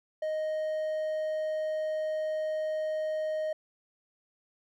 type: tone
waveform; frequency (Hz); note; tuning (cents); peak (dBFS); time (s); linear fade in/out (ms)
triangle; 622.3; D#5; 0; -27; 0.22-3.53; 5
effects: none